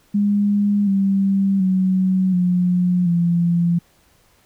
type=tone with pitch steps; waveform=sine; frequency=204.1 / 195.45 / 187.16 / 179.23 / 171.63 Hz; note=G#3 / G3 / F#3 / F3 / F3; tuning=-30 / -5 / +20 / +45 / -30 cents; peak=-14 dBFS; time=0.14-3.79 s; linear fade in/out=10 ms; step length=730 ms; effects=pink hiss -57 dBFS RMS until 4.45 s

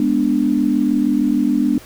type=chord; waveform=sine; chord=G# diminished; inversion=none; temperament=equal; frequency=207.7 / 246.9 / 293.7 Hz; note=G#3 / B3 / D4; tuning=0 / 0 / 0 cents; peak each=-20 / -17 / -17 dBFS; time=0-1.78 s; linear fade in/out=2 ms; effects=pink hiss -41 dBFS RMS until 1.85 s

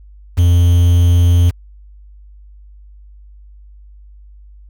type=tone with quantisation; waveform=triangle; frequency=87.31 Hz; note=F2; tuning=in tune; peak=-5 dBFS; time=0.37-1.51 s; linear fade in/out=20 ms; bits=5; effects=added 50 Hz sine -37 dBFS peak until 4.69 s

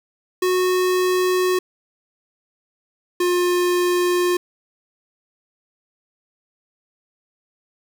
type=tone pair in turn; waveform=square; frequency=366.7 / 355.8 Hz; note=F#4 / F4; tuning=-15 / +32 cents; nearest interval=minor second; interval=53 cents; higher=first; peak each=-17 dBFS; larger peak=neither; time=0.42-1.59 / 3.2-4.37 s; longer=neither; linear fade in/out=5 ms; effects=8-bit

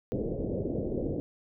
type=low-pass noise; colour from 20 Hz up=white; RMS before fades=-32 dBFS; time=0.12-1.2 s; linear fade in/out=0 ms; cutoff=540 Hz; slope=48 dB/octave; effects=none

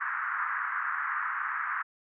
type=band-pass noise; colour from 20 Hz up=pink; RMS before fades=-32 dBFS; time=0-1.83 s; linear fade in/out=20 ms; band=1100 to 1800 Hz; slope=48 dB/octave; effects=none

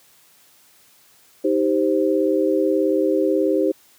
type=chord; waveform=sine; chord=C minor; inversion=first; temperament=just; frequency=314 / 392.4 / 523.3 Hz; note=Eb4 / G4 / C5; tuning=+16 / +2 / 0 cents; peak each=-20 / -20 / -21 dBFS; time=1.44-3.72 s; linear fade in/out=10 ms; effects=white hiss -54 dBFS RMS until 3.98 s + high-pass 80 Hz 12 dB/octave

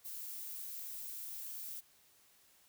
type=noise; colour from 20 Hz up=violet; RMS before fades=-45 dBFS; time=0.04-1.81 s; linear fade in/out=20 ms; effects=white hiss -67 dBFS RMS until 2.68 s

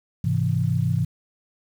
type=chord; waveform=sine; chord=Ab augmented; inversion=none; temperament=equal; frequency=103.83 / 130.81 / 164.81 Hz; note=Ab2 / C3 / E3; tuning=0 / 0 / 0 cents; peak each=-24 / -23 / -24 dBFS; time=0.24-1.05 s; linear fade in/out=5 ms; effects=8-bit

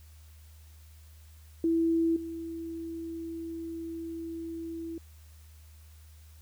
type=tone with level steps; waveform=sine; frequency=330 Hz; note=E4; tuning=2 cents sharp; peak=-23 / -35 dBFS; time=1.64-4.98 s; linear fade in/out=2 ms; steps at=2.16 s; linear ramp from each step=5 ms; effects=added 77 Hz sine -50 dBFS peak until 6.41 s + white hiss -62 dBFS RMS until 6.41 s

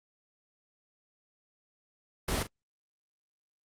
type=noise with echo; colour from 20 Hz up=pink; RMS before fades=-30 dBFS; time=2.28-2.43 s; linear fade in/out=5 ms; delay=41 ms; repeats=1; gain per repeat=-12 dB; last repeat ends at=2.471 s; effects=low-pass 11000 Hz 12 dB/octave + Opus 32 kbps

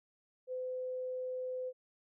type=tone; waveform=sine; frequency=509 Hz; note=C5; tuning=48 cents flat; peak=-36 dBFS; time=0.47-1.73 s; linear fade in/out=50 ms; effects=none

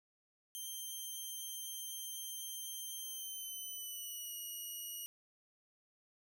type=tone with pitch glide; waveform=5% pulse; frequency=3148 to 2903 Hz; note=G7 to F#7; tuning=+7 to -34 cents; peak=-35 dBFS; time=0.55-5.06 s; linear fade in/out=0 ms; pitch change=-141 cents; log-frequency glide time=3.01-4.34 s; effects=none

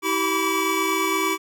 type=tone cluster; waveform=square; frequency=321.9 / 385.3 / 992 / 1147 / 2296 Hz; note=E4 / G4 / B5 / D6 / D7; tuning=-41 / -30 / +7 / -41 / -40 cents; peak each=-28 / -27 / -30 / -27 / -27 dBFS; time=0.02-1.38 s; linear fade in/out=50 ms; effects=none

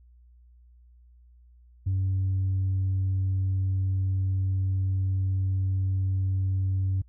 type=tone; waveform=sine; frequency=95.1 Hz; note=F#2; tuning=48 cents sharp; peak=-21 dBFS; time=1.86-7.02 s; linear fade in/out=10 ms; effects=tanh soft clip ceiling -21 dBFS + added 60 Hz sine -52 dBFS peak until 7.08 s

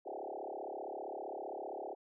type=tone with frequency modulation; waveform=sine; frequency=584 Hz; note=D5; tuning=10 cents flat; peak=-40 dBFS; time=0.05-1.95 s; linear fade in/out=20 ms; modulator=35.3 Hz; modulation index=6.7; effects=none

